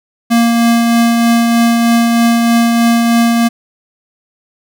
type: tone with tremolo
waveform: square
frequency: 233.1 Hz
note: A#3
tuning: in tune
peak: -7 dBFS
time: 0.3-3.49 s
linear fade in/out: 20 ms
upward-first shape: triangle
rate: 3.2 Hz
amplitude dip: 30%
effects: none